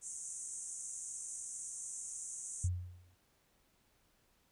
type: band-pass noise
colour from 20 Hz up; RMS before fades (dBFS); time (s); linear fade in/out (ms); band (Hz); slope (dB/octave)
white; -45; 0.01-2.69; 50; 6200 to 9300; 96
type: tone with exponential decay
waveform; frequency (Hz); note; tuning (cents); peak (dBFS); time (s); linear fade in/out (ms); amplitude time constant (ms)
sine; 89.4; F2; +41; -28; 2.64-3.15; 5; 110
effects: pink hiss -73 dBFS RMS until 4.51 s